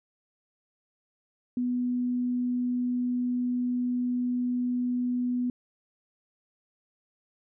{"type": "tone", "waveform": "sine", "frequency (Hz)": 246.9, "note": "B3", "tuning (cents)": 0, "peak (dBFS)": -25, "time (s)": [1.57, 5.5], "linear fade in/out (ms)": 2, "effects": []}